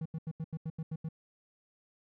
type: tone bursts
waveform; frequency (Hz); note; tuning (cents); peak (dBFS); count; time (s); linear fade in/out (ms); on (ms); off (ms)
triangle; 160; D#3; +49; -32; 9; 0.01-1.088; 5; 46; 83
effects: none